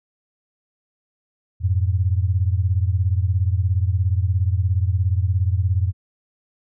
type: beating tone pair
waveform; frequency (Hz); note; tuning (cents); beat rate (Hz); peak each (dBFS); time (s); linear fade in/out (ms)
sine; 88.2 / 105.2; F2 / G#2; +18 / +23; 17; -18 / -21; 1.6-5.93; 50
effects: none